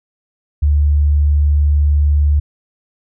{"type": "tone", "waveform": "sine", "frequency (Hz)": 73.3, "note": "D2", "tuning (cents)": -3, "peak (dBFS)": -9, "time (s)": [0.62, 2.4], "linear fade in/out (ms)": 10, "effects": []}